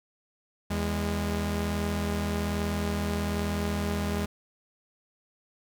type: tone pair together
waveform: sawtooth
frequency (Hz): 81.1 / 204.7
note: E2 / G#3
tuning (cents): -28 / -25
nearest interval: octave + major third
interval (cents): 1603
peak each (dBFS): -26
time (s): 0.7-4.26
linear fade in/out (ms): 10
effects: none